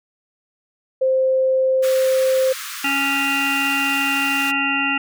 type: tone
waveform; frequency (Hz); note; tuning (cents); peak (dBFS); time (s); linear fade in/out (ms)
sine; 523.3; C5; 0; -14; 1.01-2.53; 10
type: high-pass noise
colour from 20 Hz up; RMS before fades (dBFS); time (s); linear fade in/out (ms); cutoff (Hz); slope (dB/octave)
pink; -31; 1.82-4.52; 20; 1100; 96
type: harmonic tone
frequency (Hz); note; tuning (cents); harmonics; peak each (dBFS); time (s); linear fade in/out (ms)
277.2; C#4; 0; 1 / 3 / 5 / 7 / 9 / 10; -25 / -27 / -25 / -26 / -27 / -21; 2.84-4.98; 5
effects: none